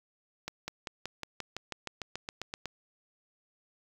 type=accelerating click train; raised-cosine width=0.2 ms; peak=-19 dBFS; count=15; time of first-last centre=0.48-2.657 s; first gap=200 ms; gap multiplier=0.96; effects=8-bit